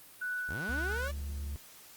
sine tone with tremolo, 1483 Hz, F#6, 4 cents sharp, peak -32 dBFS, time 0.21-1.08 s, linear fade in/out 10 ms, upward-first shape sine, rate 2.1 Hz, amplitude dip 35%
sawtooth linear sweep, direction up, 44.41 to 594 Hz, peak -34 dBFS, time 0.48-1.12 s, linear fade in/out 20 ms
triangle tone with pitch glide, 70.6 to 71.26 Hz, C#2 to C#2, +32 to +48 cents, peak -33 dBFS, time 0.69-1.56 s, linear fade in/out 0 ms, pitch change +16 cents, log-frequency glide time 1.06-1.29 s
effects white hiss -54 dBFS RMS until 1.96 s + Opus 32 kbps

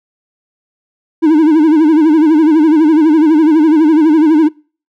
triangle tone with vibrato, 312 Hz, D#4, 5 cents sharp, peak -3 dBFS, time 1.22-4.49 s, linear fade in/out 20 ms, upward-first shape sine, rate 12 Hz, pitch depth 100 cents each way, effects noise-tail reverb RT60 0.4 s tail -26 dB re dry

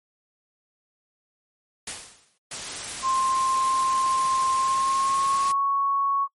white noise with exponential decay, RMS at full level -29 dBFS, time 1.87-2.38 s, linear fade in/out 5 ms, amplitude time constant 110 ms
white noise, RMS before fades -33 dBFS, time 2.51-5.52 s, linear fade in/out 5 ms
sine tone with pitch glide, 1055 to 1109.4 Hz, C6 to C#6, +14 to +1 cents, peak -20 dBFS, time 3.02-6.28 s, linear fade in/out 50 ms, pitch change +87 cents, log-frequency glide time 4.55-5.6 s
effects noise-tail reverb RT60 0.1 s tail -26 dB re dry + MP3 48 kbps

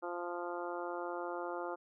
harmonic tone, 174.61 Hz, F3, in tune, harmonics 2 / 3 / 4 / 5 / 6 / 7 / 8, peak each -42 / -43 / -45 / -45 / -49 / -47 / -49 dBFS, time 0.02-1.76 s, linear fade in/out 20 ms, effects none

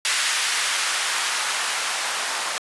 blue noise with band-pass filter sweep, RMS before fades -24 dBFS, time 0.05-2.58 s, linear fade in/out 0 ms, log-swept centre 1800 to 890 Hz, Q 0.96, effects resampled to 24000 Hz

